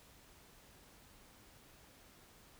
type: silence
effects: pink hiss -62 dBFS RMS until 2.59 s